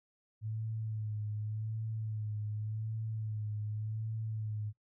sine tone with vibrato, 108.2 Hz, A2, 29 cents flat, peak -35 dBFS, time 0.41-4.73 s, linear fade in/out 50 ms, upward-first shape sine, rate 0.87 Hz, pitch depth 42 cents each way, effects noise-tail reverb RT60 0.1 s tail -19 dB re dry

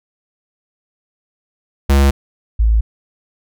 square / sine tone pair in turn, 69.3 / 55 Hz, C#2 / A1, 0 / 0 cents, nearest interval major third, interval 400 cents, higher first, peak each -9 / -9 dBFS, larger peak neither, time 1.89-2.11 / 2.59-2.81 s, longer neither, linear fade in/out 10 ms, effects none

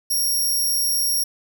10% pulse tone, 5588 Hz, F8, in tune, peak -13 dBFS, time 0.1-1.24 s, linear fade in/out 10 ms, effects none

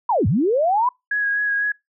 sine linear two-way sweep, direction down then up, 1023 to 83.6 to 1023 Hz, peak -15 dBFS, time 0.09-0.89 s, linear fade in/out 5 ms, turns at 0.27 s
sine tone with vibrato, 1658 Hz, G#6, 3 cents flat, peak -18 dBFS, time 1.11-1.72 s, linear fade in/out 5 ms, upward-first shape sine, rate 4 Hz, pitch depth 20 cents each way
effects noise-tail reverb RT60 0.2 s tail -25 dB re dry

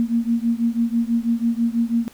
sine beating tone pair, 230 / 236.1 Hz, A#3 / A#3, -23 / +22 cents, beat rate 6.1 Hz, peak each -20 / -21 dBFS, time 0-2.08 s, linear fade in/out 0 ms, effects pink hiss -49 dBFS RMS until 2.13 s

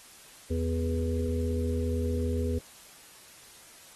harmonic tone with a mistuned harmonic, 82.41 Hz, E2, in tune, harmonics 1 / 3 / 5 / 6, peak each -28 / -33 / -35 / -36 dBFS, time 0.5-2.59 s, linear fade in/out 10 ms, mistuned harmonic 6, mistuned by -17 cents, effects white hiss -52 dBFS RMS until 3.95 s + AAC 32 kbps

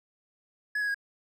triangle tone with pitch steps, 1693 / 1665.8 / 1639.1 Hz, G#6 / G#6 / G#6, +33 / +5 / -23 cents, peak -25 dBFS, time 0.75-0.945 s, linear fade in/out 5 ms, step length 65 ms, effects none

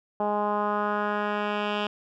10% pulse tone with low-pass filter sweep, 207.7 Hz, G#3, in tune, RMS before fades -27 dBFS, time 0.2-1.87 s, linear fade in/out 2 ms, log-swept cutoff 820 to 3000 Hz, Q 2.3, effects none

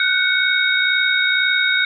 sine tone cluster, 1463 / 1525 / 2220 / 3736 Hz, F#6 / G6 / C#7 / A#7, -20 / -48 / +2 / +3 cents, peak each -20 dBFS, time 0-1.85 s, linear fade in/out 2 ms, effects none

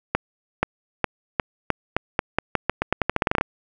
accelerating click train, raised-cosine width 0.5 ms, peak -3 dBFS, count 21, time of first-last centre 0.15-3.411 s, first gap 480 ms, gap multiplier 0.86, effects none

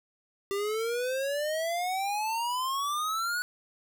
square exponential sweep, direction up, 392 to 1480 Hz, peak -29 dBFS, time 0.51-3.42 s, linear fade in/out 0 ms, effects none

